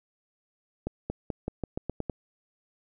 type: accelerating click train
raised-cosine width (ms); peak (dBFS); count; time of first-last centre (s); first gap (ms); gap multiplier
2; -17; 9; 0.87-2.097; 230; 0.88
effects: none